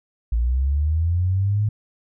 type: linear sweep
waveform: sine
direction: up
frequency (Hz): 55.3 to 107.7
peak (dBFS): -17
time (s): 0.32-1.69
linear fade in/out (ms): 5
effects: none